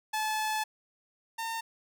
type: tone pair in turn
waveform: sawtooth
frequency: 864 / 908.6 Hz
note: A5 / A#5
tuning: -32 / -45 cents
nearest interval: minor second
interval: 87 cents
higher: second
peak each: -25 / -29 dBFS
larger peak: first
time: 0.13-0.64 / 1.38-1.61 s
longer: first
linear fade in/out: 10 ms
effects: none